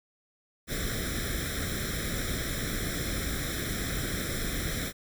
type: noise with comb filter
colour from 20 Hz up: pink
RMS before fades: -32 dBFS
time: 0.67-4.93 s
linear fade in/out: 50 ms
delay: 0.54 ms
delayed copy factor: +1
effects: none